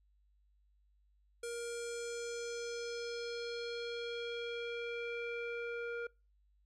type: tone with low-pass filter sweep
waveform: square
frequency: 471.2 Hz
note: A#4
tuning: 19 cents sharp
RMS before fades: -41 dBFS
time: 1.43-6.07 s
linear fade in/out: 5 ms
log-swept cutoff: 9400 to 1800 Hz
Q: 2.9
effects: noise-tail reverb RT60 0.3 s tail -26 dB re dry + added 50 Hz sine -68 dBFS peak until 6.65 s